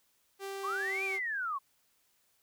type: tone with pitch glide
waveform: sawtooth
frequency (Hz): 392 to 385.9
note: G4 to G4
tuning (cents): 0 to -27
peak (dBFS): -34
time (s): 0.39-1.2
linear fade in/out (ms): 50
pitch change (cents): -27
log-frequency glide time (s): 0.8-0.87
type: linear two-way sweep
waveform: sine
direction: up then down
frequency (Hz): 1049 to 2436 to 1049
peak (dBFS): -32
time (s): 0.63-1.59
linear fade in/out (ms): 20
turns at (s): 1.04
effects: white hiss -72 dBFS RMS until 2.42 s